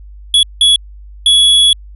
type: tone bursts at uneven times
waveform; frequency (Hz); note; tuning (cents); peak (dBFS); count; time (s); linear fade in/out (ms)
square; 3375; G#7; +27; -6; 3; 0.34-0.43 / 0.61-0.76 / 1.26-1.73; 2
effects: added 50 Hz sine -31 dBFS peak until 1.95 s + resampled to 32000 Hz